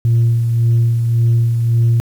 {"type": "tone with tremolo", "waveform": "sine", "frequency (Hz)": 116.54, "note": "A#2", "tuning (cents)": 0, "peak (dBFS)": -7, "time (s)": [0.05, 2], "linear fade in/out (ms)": 0, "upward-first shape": "sine", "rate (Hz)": 1.8, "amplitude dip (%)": 45, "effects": ["tanh soft clip ceiling -7 dBFS", "7-bit"]}